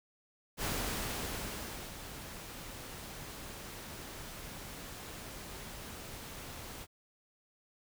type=noise with ADSR envelope; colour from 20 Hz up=pink; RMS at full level=-35 dBFS; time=0.57-6.87 s; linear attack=55 ms; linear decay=1300 ms; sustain=-11 dB; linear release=50 ms; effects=none